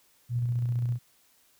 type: tone with tremolo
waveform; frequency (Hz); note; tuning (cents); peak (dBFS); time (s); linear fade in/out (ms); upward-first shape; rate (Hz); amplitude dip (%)
sine; 120.5; B2; -42; -24; 0.29-0.99; 50; square; 15; 25
effects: white hiss -64 dBFS RMS until 1.59 s